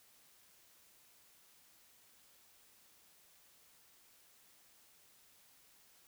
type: silence
effects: white hiss -66 dBFS RMS until 6.07 s